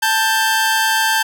sawtooth tone pair together, 883.6 / 1577 Hz, A5 / G6, +7 / +10 cents, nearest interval minor seventh, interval 1003 cents, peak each -13 dBFS, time 0.02-1.23 s, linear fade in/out 10 ms, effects none

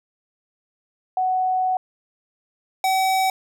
sine / square tone pair in turn, 744 / 760.5 Hz, F#5 / F#5, +9 / +47 cents, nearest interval unison, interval 38 cents, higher second, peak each -18 dBFS, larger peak neither, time 1.17-1.77 / 2.84-3.3 s, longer first, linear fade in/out 2 ms, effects none

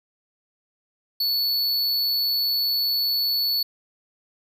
square tone, 4435 Hz, C#8, in tune, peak -21 dBFS, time 1.2-3.63 s, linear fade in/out 5 ms, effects none

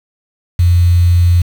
sine tone with quantisation, 87.5 Hz, F2, 4 cents sharp, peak -6 dBFS, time 0.59-1.42 s, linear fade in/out 5 ms, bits 5, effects none

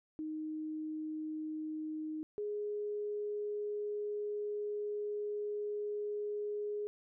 sine tone pair in turn, 310.8 / 416 Hz, D#4 / G#4, -2 / +3 cents, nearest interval perfect fourth, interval 505 cents, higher second, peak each -37 / -35 dBFS, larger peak second, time 0.19-2.23 / 2.38-6.87 s, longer second, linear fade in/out 0 ms, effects none

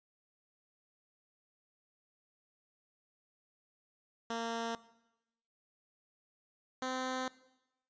10% pulse tone pair in turn, 230 / 258 Hz, A#3 / C4, -23 / -24 cents, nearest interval major second, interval 199 cents, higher second, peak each -27 dBFS, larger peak neither, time 4.3-4.75 / 6.82-7.28 s, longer second, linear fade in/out 2 ms, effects noise-tail reverb RT60 0.9 s tail -18 dB re dry + resampled to 16000 Hz

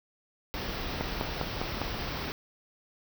pink band-stop noise, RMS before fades -35 dBFS, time 0.54-2.32 s, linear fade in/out 0 ms, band 5700 to 15000 Hz, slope 96 dB/octave
click train, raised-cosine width 1 ms, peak -15 dBFS, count 5, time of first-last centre 1.01-1.816 s, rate 4.96 Hz
effects none

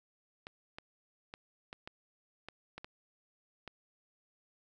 clicks, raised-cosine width 0.3 ms, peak -28 dBFS, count 9, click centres 0.469 / 0.785 / 1.339 / 1.729 / 1.875 / 2.486 / 2.78 / 2.845 / 3.677 s, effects none

